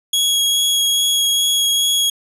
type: tone with vibrato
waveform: sawtooth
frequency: 3322 Hz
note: G#7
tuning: in tune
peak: -11 dBFS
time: 0.13-2.1 s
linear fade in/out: 5 ms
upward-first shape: sine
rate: 2.4 Hz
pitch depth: 8 cents each way
effects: resampled to 32000 Hz